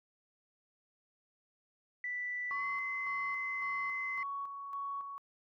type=tone with pitch glide; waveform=sine; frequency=1975.5 to 2052 Hz; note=B6 to C7; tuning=0 to -34 cents; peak=-35 dBFS; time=2.04-4.23 s; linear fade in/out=2 ms; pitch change=+66 cents; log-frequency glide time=2.51-2.65 s
type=tone with tremolo; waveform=sine; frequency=1117 Hz; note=C#6; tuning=13 cents sharp; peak=-36 dBFS; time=2.51-5.18 s; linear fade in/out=0 ms; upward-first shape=square; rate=1.8 Hz; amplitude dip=45%
effects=tanh soft clip ceiling -25 dBFS